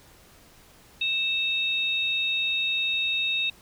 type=tone pair together; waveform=sine; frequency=2637 / 3729 Hz; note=E7 / A#7; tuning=0 / 0 cents; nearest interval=tritone; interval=600 cents; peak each=-26 dBFS; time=1.01-3.5 s; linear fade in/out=5 ms; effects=pink hiss -54 dBFS RMS until 3.61 s